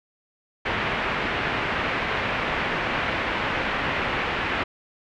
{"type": "low-pass noise", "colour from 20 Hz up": "white", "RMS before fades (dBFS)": -26, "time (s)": [0.65, 4.64], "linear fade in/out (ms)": 10, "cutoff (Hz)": 2500, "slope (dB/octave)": 24, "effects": []}